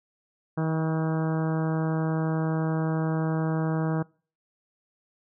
harmonic tone with a mistuned harmonic, 159.5 Hz, D#3, 43 cents sharp, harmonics 1 / 2 / 3 / 4 / 5 / 6 / 7 / 8 / 9 / 10, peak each -25 / -31 / -35 / -37 / -39 / -41 / -42 / -43 / -44 / -45 dBFS, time 0.57-4.03 s, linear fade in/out 10 ms, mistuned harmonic 6, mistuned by +18 cents, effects noise-tail reverb RT60 0.4 s tail -24 dB re dry

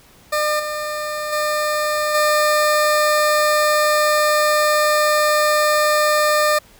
20% pulse tone with level steps, 603 Hz, D5, 46 cents sharp, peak -12 / -18 / -13 / -9 dBFS, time 0.32-6.59 s, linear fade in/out 10 ms, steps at 0.59 / 1.32 / 2.14 s, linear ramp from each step 10 ms, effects pink hiss -49 dBFS RMS until 6.79 s

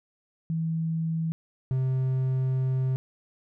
sine / triangle tone pair in turn, 162.5 / 130.59 Hz, E3 / C3, -24 / -3 cents, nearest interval major third, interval 379 cents, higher first, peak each -25 / -21 dBFS, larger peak second, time 0.5-1.32 / 1.71-2.96 s, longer second, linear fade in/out 0 ms, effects none

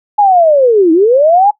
sine linear two-way sweep, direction down then up, 846 to 311.1 to 846 Hz, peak -4 dBFS, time 0.18-1.51 s, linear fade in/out 10 ms, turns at 0.92 s, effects noise-tail reverb RT60 0.1 s tail -18 dB re dry

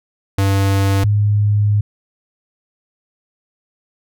square / sine tone pair in turn, 98 / 103.83 Hz, G2 / G#2, 0 / 0 cents, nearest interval minor second, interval 100 cents, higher second, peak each -13 / -11 dBFS, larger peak second, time 0.38-1.04 / 1.04-1.81 s, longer second, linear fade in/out 5 ms, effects none

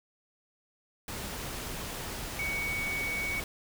sine tone in noise, 2240 Hz, C#7, 18 cents sharp, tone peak -31 dBFS, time 2.39-3.4 s, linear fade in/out 2 ms, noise pink, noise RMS -38 dBFS, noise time 1.08-3.44 s, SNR +4 dB, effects none

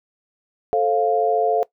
sine chord, F major, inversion first, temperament equal with one note detuned, 440 / 533.9 / 698.5 Hz, A4 / C5 / F5, 0 / +35 / 0 cents, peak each -19 / -24 / -19 dBFS, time 0.73-1.63 s, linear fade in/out 0 ms, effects noise-tail reverb RT60 0.1 s tail -19 dB re dry

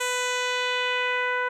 10% pulse tone with low-pass filter sweep, 497.7 Hz, B4, 13 cents sharp, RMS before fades -26 dBFS, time 0-1.49 s, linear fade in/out 10 ms, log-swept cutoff 9500 to 1500 Hz, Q 1.6, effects none

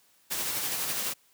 white noise with tremolo, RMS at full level -30 dBFS, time 0.3-1.14 s, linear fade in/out 20 ms, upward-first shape sine, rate 12 Hz, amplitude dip 30%, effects white hiss -64 dBFS RMS until 1.33 s + high-pass 100 Hz 12 dB/octave

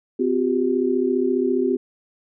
sine tone cluster, 256.2 / 359.5 / 394.3 Hz, C4 / F#4 / G4, -36 / -50 / +10 cents, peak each -22 dBFS, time 0.19-1.77 s, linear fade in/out 10 ms, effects none

